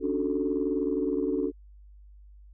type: chord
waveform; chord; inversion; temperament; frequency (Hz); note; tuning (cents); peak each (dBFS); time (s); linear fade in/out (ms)
sine; D major seventh; third; equal with one note detuned; 277.2 / 296.6 / 370 / 440; C#4 / D4 / F#4 / A4; 0 / +17 / 0 / 0; -30; 0-1.52; 50
effects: tanh soft clip ceiling -16 dBFS + added 50 Hz sine -48 dBFS peak until 2.53 s